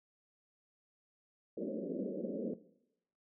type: band-pass noise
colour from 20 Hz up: pink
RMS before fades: -39 dBFS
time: 1.57-2.54 s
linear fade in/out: 5 ms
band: 180 to 580 Hz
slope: 96 dB/octave
effects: noise-tail reverb RT60 0.8 s tail -17 dB re dry